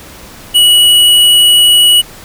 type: tone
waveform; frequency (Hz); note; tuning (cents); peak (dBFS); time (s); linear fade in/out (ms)
square; 2928; F#7; -19; -4; 0.54-2.02; 20
effects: pink hiss -33 dBFS RMS until 2.24 s